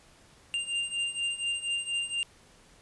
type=beating tone pair; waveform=square; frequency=2791 / 2795.2 Hz; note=F7 / F7; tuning=-2 / +1 cents; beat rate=4.2 Hz; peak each=-35 / -32 dBFS; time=0.54-2.23 s; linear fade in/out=0 ms; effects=pink hiss -58 dBFS RMS until 2.81 s + resampled to 24000 Hz